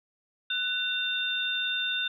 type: tone cluster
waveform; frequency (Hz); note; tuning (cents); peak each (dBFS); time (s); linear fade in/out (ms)
sine; 1491 / 2745 / 3604; F#6 / F7 / A7; +13 / -31 / +41; -32 / -34 / -29; 0.5-2.08; 5
effects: none